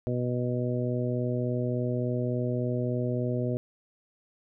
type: harmonic tone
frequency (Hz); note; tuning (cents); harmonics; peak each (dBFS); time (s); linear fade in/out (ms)
123.47; B2; 0; 1 / 2 / 3 / 4 / 5; -29 / -32 / -34 / -35 / -36; 0.07-3.57; 0
effects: none